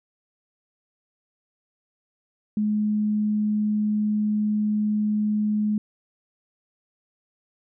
sine tone, 211.2 Hz, G#3, 29 cents sharp, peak -20 dBFS, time 2.57-5.78 s, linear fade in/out 2 ms, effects none

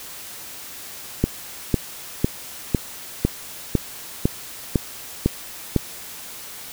click train, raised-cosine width 3 ms, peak -3 dBFS, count 10, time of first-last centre 1.24-5.763 s, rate 1.99 Hz, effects white hiss -37 dBFS RMS until 6.72 s

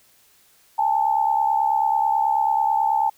sine tone pair together, 813.8 / 883 Hz, G#5 / A5, -35 / +6 cents, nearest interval minor second, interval 141 cents, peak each -21 / -19 dBFS, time 0.78-3.1 s, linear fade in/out 10 ms, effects white hiss -57 dBFS RMS until 3.17 s

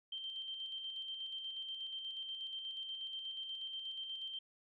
sine tone with tremolo, 3136 Hz, G7, in tune, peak -40 dBFS, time 0.12-4.39 s, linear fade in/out 5 ms, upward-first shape square, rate 8.3 Hz, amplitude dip 35%, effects none

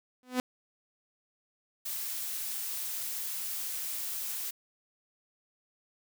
sawtooth tone with exponential growth, 251.9 Hz, B3, 34 cents sharp, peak -20 dBFS, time 0.23-0.4 s, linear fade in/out 1 ms, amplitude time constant 35 ms
blue noise, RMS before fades -36 dBFS, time 1.85-4.51 s, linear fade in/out 10 ms
effects none

